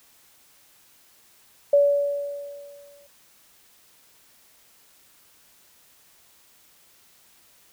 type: tone with exponential decay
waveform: sine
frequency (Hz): 571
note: D5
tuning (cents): -49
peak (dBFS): -12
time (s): 1.73-3.07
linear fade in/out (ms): 5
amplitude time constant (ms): 290
effects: white hiss -57 dBFS RMS until 7.72 s